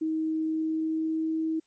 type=tone with pitch glide; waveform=sine; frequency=316.7 to 319.8 Hz; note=D#4 to D#4; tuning=+31 to +48 cents; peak=-25 dBFS; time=0.01-1.6 s; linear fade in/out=10 ms; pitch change=+17 cents; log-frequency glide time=0.46-1.39 s; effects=white hiss -70 dBFS RMS until 1.66 s + MP3 32 kbps